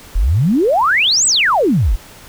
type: exponential two-way sweep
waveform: sine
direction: up then down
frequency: 36.85 to 8390 to 36.85 Hz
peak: -10 dBFS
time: 0.15-1.96 s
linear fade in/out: 10 ms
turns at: 1.26 s
effects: pink hiss -39 dBFS RMS until 2.28 s